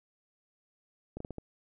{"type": "slowing click train", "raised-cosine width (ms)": 2, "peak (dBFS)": -26, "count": 5, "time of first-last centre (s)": [1.17, 1.383], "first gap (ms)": 34, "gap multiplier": 1.31, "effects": []}